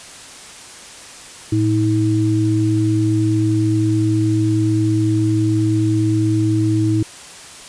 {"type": "tone pair together", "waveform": "sine", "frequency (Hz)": [111.3, 319.3], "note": ["A2", "D#4"], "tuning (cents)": [20, 45], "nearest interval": "octave + tritone", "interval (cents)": 1825, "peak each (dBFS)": -16, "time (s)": [1.52, 7.03], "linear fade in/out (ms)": 5, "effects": ["white hiss -37 dBFS RMS until 7.68 s", "resampled to 22050 Hz"]}